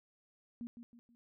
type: tone with echo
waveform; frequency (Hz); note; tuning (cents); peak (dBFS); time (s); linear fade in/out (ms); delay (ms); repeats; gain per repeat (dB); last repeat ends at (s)
sine; 236.5; A#3; +25; -40; 0.61-0.67; 0; 160; 3; -8; 1.15
effects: none